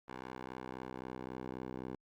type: tone with band-pass filter sweep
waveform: 10% pulse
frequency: 63.8 Hz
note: C2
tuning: 43 cents flat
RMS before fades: -45 dBFS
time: 0.08-1.96 s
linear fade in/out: 5 ms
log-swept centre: 1000 to 420 Hz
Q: 0.77
effects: Opus 48 kbps